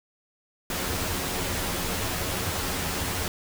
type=noise with comb filter; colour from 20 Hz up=pink; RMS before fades=-29 dBFS; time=0.7-3.28 s; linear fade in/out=2 ms; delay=11 ms; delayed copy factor=+0.6; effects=none